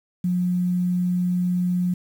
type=tone; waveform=sine; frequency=179.3 Hz; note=F3; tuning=46 cents sharp; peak=-19 dBFS; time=0.24-1.94 s; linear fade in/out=5 ms; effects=8-bit